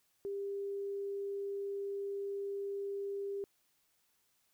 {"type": "tone", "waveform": "sine", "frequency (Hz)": 398.6, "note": "G4", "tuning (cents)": 29, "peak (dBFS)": -36, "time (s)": [0.25, 3.44], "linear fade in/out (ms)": 0, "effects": ["white hiss -75 dBFS RMS until 4.53 s"]}